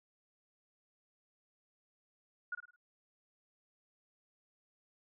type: tone with echo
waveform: sine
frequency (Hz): 1445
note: F#6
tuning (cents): -41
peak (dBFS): -35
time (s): 2.52-2.55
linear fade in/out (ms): 5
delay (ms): 53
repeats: 4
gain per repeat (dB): -8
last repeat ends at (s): 2.762
effects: none